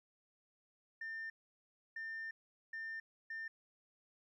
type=tone bursts at uneven times; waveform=sine; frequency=1800 Hz; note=A6; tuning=39 cents sharp; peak=-40 dBFS; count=4; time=1.01-1.3 / 1.96-2.31 / 2.73-3 / 3.3-3.48 s; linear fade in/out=5 ms; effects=tanh soft clip ceiling -39 dBFS + 13-bit